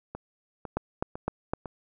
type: two click trains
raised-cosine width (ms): 1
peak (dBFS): -22 / -13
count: 4 / 4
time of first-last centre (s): 0.15-1.658 / 0.77-1.535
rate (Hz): 1.99 / 3.92
effects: none